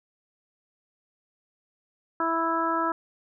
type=harmonic tone; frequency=329.6 Hz; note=E4; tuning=in tune; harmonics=1 / 2 / 3 / 4 / 5; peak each=-30 / -32 / -28 / -27 / -36 dBFS; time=2.2-2.92 s; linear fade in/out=2 ms; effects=none